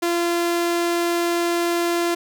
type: tone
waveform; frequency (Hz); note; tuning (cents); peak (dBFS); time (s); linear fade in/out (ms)
sawtooth; 343.4; F4; -29; -15; 0.02-2.15; 10
effects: none